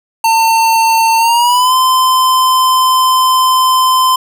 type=tone with pitch glide; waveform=square; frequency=902 to 1030.2 Hz; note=A5 to C6; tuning=+43 to -27 cents; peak=-8 dBFS; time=0.24-4.16 s; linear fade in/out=5 ms; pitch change=+230 cents; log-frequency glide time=1.17-1.74 s; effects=none